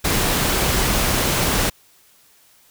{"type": "noise", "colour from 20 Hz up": "pink", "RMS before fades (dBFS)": -19, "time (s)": [0.04, 1.7], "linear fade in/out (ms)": 10, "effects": ["white hiss -54 dBFS RMS until 2.7 s"]}